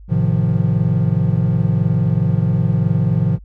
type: chord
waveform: triangle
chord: F dominant seventh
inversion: first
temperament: equal with one note detuned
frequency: 107.86 / 130.81 / 155.56 / 174.61 Hz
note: A2 / C3 / Eb3 / F3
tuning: -34 / 0 / 0 / 0 cents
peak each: -17 dBFS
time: 0.08-3.39 s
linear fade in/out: 50 ms
effects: added 50 Hz sine -36 dBFS peak until 3.44 s